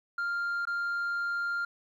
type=tone with dropouts; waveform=sine; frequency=1396.9 Hz; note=F6; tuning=in tune; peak=-26 dBFS; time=0.18-1.65 s; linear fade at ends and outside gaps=5 ms; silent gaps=0.653-0.671 s; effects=tanh soft clip ceiling -28 dBFS + 11-bit